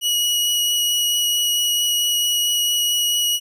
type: tone with vibrato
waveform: sawtooth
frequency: 2913 Hz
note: F#7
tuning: 28 cents flat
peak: -14 dBFS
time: 0.01-3.4 s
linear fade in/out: 50 ms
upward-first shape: triangle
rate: 4.5 Hz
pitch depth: 8 cents each way
effects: none